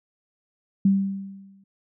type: tone with exponential decay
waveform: sine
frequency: 195.4 Hz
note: G3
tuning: 5 cents flat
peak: -13 dBFS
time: 0.85-1.64 s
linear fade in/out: 5 ms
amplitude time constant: 170 ms
effects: none